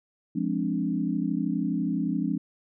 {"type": "chord", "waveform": "sine", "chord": "D half-diminished seventh", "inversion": "first", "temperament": "equal", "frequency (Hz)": [174.61, 207.7, 261.6, 293.7], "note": ["F3", "Ab3", "C4", "D4"], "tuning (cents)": [0, 0, 0, 0], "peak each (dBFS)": -30, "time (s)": [0.35, 2.38], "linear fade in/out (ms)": 10, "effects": []}